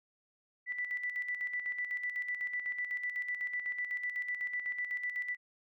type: tone with tremolo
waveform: sine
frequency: 1975.5 Hz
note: B6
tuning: in tune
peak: -32 dBFS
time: 0.66-5.37 s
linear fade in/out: 50 ms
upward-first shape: square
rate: 8 Hz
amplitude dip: 55%
effects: none